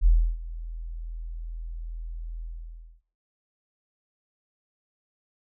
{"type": "tone with ADSR envelope", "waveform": "sine", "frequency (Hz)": 41.21, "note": "E1", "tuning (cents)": 0, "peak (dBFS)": -13, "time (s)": [0.01, 3.02], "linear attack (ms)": 49, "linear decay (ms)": 310, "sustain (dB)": -19, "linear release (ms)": 600, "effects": ["noise-tail reverb RT60 1.0 s tail -26 dB re dry"]}